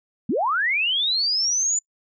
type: linear sweep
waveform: sine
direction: up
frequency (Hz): 174.2 to 7070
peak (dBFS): -19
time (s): 0.29-1.79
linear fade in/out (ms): 5
effects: noise-tail reverb RT60 0.1 s tail -26 dB re dry